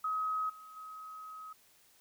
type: tone with level steps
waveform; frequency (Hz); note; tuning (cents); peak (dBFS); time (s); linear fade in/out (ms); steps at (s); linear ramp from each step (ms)
sine; 1270; D#6; +35; -31 / -49 / -44; 0.04-1.53; 5; 0.49 / 0.76; 10
effects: white hiss -65 dBFS RMS until 2 s